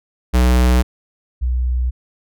square / sine tone pair in turn, 62 / 62 Hz, B1 / B1, +7 / +7 cents, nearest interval unison, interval 0 cents, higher neither, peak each -11 / -15 dBFS, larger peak first, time 0.33-0.83 / 1.41-1.91 s, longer neither, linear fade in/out 20 ms, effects none

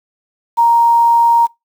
sine tone with quantisation, 934 Hz, A#5, 3 cents sharp, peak -7 dBFS, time 0.57-1.47 s, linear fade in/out 20 ms, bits 6, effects noise-tail reverb RT60 0.2 s tail -24 dB re dry

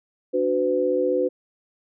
sine chord, B minor, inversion first, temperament equal with one note detuned, 293.7 / 370 / 504 Hz, D4 / F#4 / B4, 0 / 0 / +35 cents, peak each -27 / -24 / -21 dBFS, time 0.33-1.29 s, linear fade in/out 20 ms, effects none

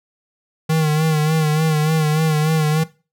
square tone with vibrato, 155.56 Hz, D#3, in tune, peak -15 dBFS, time 0.69-2.84 s, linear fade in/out 10 ms, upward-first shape sine, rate 3.4 Hz, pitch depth 49 cents each way, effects noise-tail reverb RT60 0.3 s tail -17 dB re dry

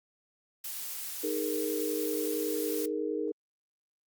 blue noise, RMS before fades -38 dBFS, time 0.64-2.86 s, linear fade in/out 5 ms
sine chord, D# suspended fourth, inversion none, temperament equal, 311.1 / 415.3 / 466.2 Hz, D#4 / G#4 / A#4, 0 / 0 / 0 cents, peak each -34 dBFS, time 1.23-3.32 s, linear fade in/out 10 ms
effects Opus 48 kbps

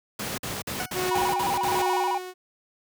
pink noise bursts, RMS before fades -31 dBFS, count 7, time 0.19-1.82 s, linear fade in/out 5 ms, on 190 ms, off 50 ms
20% pulse tone with exponential decay, 738 Hz, F#5, 5 cents flat, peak -22 dBFS, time 0.8-0.97 s, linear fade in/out 0 ms, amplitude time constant 36 ms
sawtooth tone with tremolo, 366.6 Hz, F#4, 16 cents flat, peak -21 dBFS, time 0.93-2.34 s, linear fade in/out 50 ms, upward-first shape sine, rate 1.3 Hz, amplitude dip 70%
triangle tone with vibrato, 880 Hz, A5, in tune, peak -22 dBFS, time 1.11-2.18 s, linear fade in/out 5 ms, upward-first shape square, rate 14 Hz, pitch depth 170 cents each way
effects high-pass 100 Hz 12 dB/octave

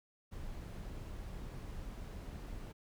brown noise, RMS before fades -45 dBFS, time 0.31-2.73 s, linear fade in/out 20 ms, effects none

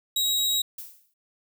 sawtooth tone, 3823 Hz, A#7, 43 cents sharp, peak -19 dBFS, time 0.16-0.62 s, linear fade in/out 5 ms
violet noise with exponential decay, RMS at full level -35 dBFS, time 0.78-1.14 s, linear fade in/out 5 ms, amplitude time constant 78 ms
effects none

